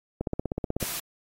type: click train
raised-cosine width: 2 ms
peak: -15 dBFS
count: 11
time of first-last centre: 0.21-0.827 s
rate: 16.2 Hz
type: noise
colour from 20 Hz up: white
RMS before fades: -33 dBFS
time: 0.8-1 s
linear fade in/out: 5 ms
effects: AAC 48 kbps